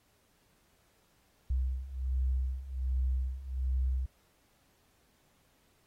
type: beating tone pair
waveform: sine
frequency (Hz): 63.5 / 64.8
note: B1 / C2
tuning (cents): +49 / -16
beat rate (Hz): 1.3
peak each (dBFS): -34 / -31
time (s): 1.5-4.06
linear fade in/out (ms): 5
effects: pink hiss -70 dBFS RMS until 5.86 s + AAC 48 kbps